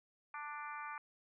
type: harmonic tone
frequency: 295 Hz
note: D4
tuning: 8 cents sharp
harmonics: 3 / 4 / 5 / 6 / 7 / 8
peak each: -48 / -46 / -50 / -54 / -55 / -53 dBFS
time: 0.34-0.98 s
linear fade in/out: 2 ms
effects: none